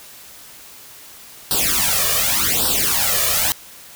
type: noise with flanger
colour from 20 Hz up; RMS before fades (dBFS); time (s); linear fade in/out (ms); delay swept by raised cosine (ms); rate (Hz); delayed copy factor
white; -18; 1.51-3.52; 0; 0.22 to 1.72; 0.87; +0.95
effects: white hiss -41 dBFS RMS until 3.95 s